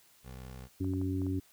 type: tone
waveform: 20% pulse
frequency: 63.9 Hz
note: C2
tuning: 40 cents flat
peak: -39 dBFS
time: 0.23-0.69 s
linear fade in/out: 50 ms
type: harmonic tone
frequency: 93.8 Hz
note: F#2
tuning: 24 cents sharp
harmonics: 1 / 2 / 3 / 4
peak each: -33 / -44 / -33 / -42 dBFS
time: 0.8-1.4 s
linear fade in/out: 10 ms
type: clicks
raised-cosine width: 1 ms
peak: -37 dBFS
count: 5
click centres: 0.845 / 0.936 / 1.015 / 1.218 / 1.266 s
effects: white hiss -63 dBFS RMS until 1.52 s